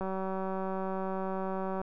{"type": "click train", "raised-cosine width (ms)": 1, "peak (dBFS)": -22, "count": 344, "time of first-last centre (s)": [0.01, 1.815], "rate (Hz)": 190, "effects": []}